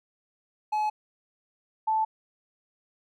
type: tone pair in turn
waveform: triangle / sine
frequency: 852 / 876.5 Hz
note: G#5 / A5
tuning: +44 / -7 cents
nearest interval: unison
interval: 49 cents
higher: second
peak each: -22 dBFS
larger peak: neither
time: 0.72-0.9 / 1.87-2.05 s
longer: neither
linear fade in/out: 10 ms
effects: none